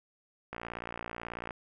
click train, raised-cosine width 0.5 ms, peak -23 dBFS, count 58, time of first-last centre 0.53-1.508 s, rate 58.3 Hz, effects none

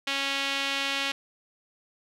sawtooth tone with band-pass filter, 275.8 Hz, C#4, 9 cents flat, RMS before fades -29 dBFS, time 0.07-1.12 s, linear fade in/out 5 ms, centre 3000 Hz, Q 1.8, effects none

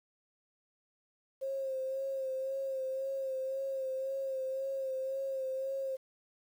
sine tone with vibrato, 533 Hz, C5, 32 cents sharp, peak -33 dBFS, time 1.41-5.97 s, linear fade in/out 20 ms, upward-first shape sine, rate 1.9 Hz, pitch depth 30 cents each way, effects 10-bit

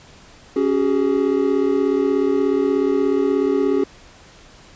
triangle chord, C# suspended fourth, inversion none, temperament equal with one note detuned, 277.2 / 378.6 / 415.3 Hz, C#4 / F#4 / G#4, 0 / +40 / 0 cents, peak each -18 dBFS, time 0.56-3.84 s, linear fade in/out 5 ms, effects pink hiss -46 dBFS RMS until 4.75 s + resampled to 16000 Hz

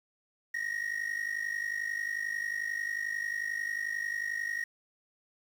triangle ring-modulated tone, 1878 Hz, A#6, 12 cents sharp, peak -27 dBFS, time 0.54-4.64 s, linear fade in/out 2 ms, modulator 25.6 Hz, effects 9-bit

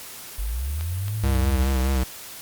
sine linear two-way sweep, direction up then down, 46.25 to 108.9 to 73.7 Hz, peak -24 dBFS, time 0.38-1.65 s, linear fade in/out 10 ms, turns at 1.17 s
click train, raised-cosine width 0.2 ms, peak -19 dBFS, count 4, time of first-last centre 0.81-1.625 s, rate 3.68 Hz
square tone with vibrato, 66 Hz, C2, 16 cents sharp, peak -20 dBFS, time 1.23-2.04 s, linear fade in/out 10 ms, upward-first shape sine, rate 4.8 Hz, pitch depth 48 cents each way
effects white hiss -39 dBFS RMS until 2.41 s + Opus 48 kbps

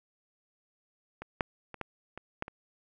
clicks, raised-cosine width 0.5 ms, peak -25 / -12 / -27 / -20 / -26 / -17 / -27 dBFS, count 7, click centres 1.22 / 1.408 / 1.743 / 1.813 / 2.176 / 2.424 / 2.481 s, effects none

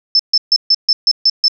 sine tone bursts, 5274 Hz, E8, in tune, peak -7 dBFS, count 8, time 0.15-1.482 s, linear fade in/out 2 ms, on 44 ms, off 140 ms, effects none

